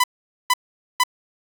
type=tone bursts; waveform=sawtooth; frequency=1000 Hz; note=B5; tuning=21 cents sharp; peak=-10 dBFS; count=3; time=0-1.037 s; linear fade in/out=5 ms; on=39 ms; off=460 ms; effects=7-bit